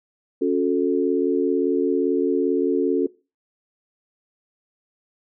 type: chord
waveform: sine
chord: F# minor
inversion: second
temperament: equal with one note detuned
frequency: 277.2 / 362.2 / 440 Hz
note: C#4 / F#4 / A4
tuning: 0 / -37 / 0 cents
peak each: -22 dBFS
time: 0.41-3.07 s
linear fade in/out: 10 ms
effects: noise-tail reverb RT60 0.3 s tail -20 dB re dry